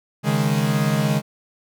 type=chord; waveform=45% pulse; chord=C# suspended second; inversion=none; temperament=equal; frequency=138.59 / 155.56 / 207.7 Hz; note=C#3 / D#3 / G#3; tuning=0 / 0 / 0 cents; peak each=-22 dBFS; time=0.23-1.22 s; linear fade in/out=50 ms; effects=none